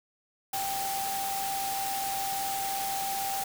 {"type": "tone in noise", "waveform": "sine", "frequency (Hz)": 784, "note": "G5", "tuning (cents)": 0, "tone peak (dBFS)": -31, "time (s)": [0.53, 3.44], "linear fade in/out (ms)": 5, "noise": "white", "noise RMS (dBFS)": -35, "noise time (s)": [0.53, 3.44], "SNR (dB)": 1, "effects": []}